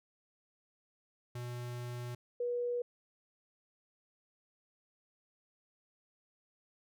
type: tone pair in turn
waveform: square / sine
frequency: 121.9 / 484.5 Hz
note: B2 / B4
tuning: -22 / -33 cents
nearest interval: 2 octaves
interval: 2389 cents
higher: second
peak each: -40 / -32 dBFS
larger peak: second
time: 1.35-2.15 / 2.4-2.82 s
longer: first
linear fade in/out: 5 ms
effects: none